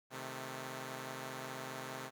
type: chord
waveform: 5% pulse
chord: A diminished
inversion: first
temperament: equal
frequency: 130.81 / 155.56 / 220 Hz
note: C3 / Eb3 / A3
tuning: 0 / 0 / 0 cents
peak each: -33 / -39 / -37 dBFS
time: 0.1-2.11 s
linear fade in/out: 50 ms
effects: none